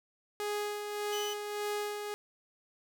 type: tone with tremolo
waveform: sawtooth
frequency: 415.3 Hz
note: G#4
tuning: in tune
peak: -28 dBFS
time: 0.4-2.14 s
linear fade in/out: 0 ms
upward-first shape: sine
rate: 1.7 Hz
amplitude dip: 45%
type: tone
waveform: 30% pulse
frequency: 3006 Hz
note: F#7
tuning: 27 cents sharp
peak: -35 dBFS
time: 1.12-1.34 s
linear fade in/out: 10 ms
effects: none